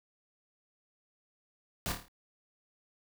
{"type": "noise with echo", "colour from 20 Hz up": "pink", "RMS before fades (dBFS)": -34, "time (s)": [1.86, 1.92], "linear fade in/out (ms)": 0, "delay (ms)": 27, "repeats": 6, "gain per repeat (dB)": -5, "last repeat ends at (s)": 2.082, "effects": []}